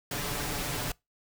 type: noise with comb filter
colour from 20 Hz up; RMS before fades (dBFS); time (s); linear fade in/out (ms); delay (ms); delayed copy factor
pink; -33; 0.11-0.92; 5; 6.9; +0.6
effects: noise-tail reverb RT60 0.2 s tail -24 dB re dry